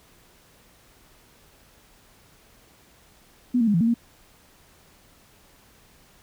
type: tone with pitch steps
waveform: sine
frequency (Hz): 246.6 / 229.1 / 206.5 / 167.2 / 228.4 / 234.2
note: B3 / A#3 / G#3 / E3 / A#3 / A#3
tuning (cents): -2 / -30 / -10 / +25 / -35 / +8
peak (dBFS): -17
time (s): 3.54-3.942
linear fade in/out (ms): 10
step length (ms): 67
effects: pink hiss -56 dBFS RMS until 6.22 s

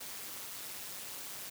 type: noise with amplitude modulation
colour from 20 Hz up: white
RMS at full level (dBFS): -41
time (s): 0-1.5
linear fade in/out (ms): 10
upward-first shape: sine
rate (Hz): 198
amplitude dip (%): 70
effects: high-pass 80 Hz 12 dB/octave

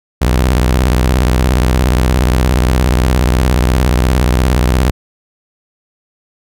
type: tone with vibrato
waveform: sawtooth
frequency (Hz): 62.4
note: B1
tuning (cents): +19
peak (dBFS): -5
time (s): 0.21-4.91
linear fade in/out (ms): 10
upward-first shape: sine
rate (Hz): 17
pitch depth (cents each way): 280
effects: none

